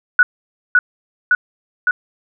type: tone with echo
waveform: sine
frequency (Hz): 1471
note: F#6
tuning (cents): -11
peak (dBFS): -5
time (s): 0.19-0.23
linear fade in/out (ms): 2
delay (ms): 560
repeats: 3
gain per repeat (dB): -2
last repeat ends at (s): 1.91
effects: none